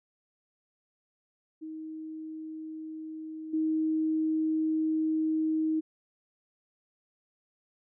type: tone with level steps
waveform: sine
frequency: 315.2 Hz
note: D#4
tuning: 23 cents sharp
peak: -37 / -25 dBFS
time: 1.61-5.81 s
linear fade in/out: 20 ms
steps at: 3.53 s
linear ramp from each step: 10 ms
effects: none